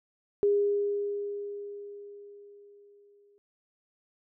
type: tone with exponential decay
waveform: sine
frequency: 407.1 Hz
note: G#4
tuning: 35 cents flat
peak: -20 dBFS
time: 0.43-3.38 s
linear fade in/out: 0 ms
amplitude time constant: 640 ms
effects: none